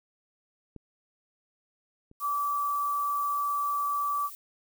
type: clicks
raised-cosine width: 3 ms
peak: -30 / -40 dBFS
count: 2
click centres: 0.763 / 2.114 s
type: noise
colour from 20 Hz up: violet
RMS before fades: -44 dBFS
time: 2.2-4.35 s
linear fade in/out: 0 ms
type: tone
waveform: sine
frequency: 1156 Hz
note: D6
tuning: 28 cents flat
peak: -26 dBFS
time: 2.2-4.3 s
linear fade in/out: 50 ms
effects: none